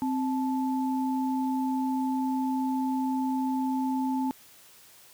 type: tone pair together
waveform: sine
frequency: 261.6 / 871.8 Hz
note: C4 / A5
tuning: 0 / -16 cents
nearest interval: octave + major sixth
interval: 2084 cents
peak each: -26 / -32 dBFS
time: 0.02-4.31 s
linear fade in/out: 0 ms
effects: white hiss -54 dBFS RMS until 5.13 s + high-pass 60 Hz 12 dB/octave